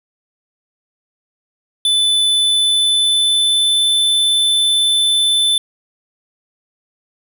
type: tone with pitch glide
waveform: square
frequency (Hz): 3502 to 3522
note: A7 to A7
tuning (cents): -9 to +1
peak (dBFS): -12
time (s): 1.85-5.58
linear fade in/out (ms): 2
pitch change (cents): +10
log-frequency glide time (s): 2.4-3.83
effects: none